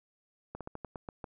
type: slowing click train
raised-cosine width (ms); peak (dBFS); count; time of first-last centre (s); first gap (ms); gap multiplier
1; -26; 8; 0.55-1.242; 57; 1.18
effects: none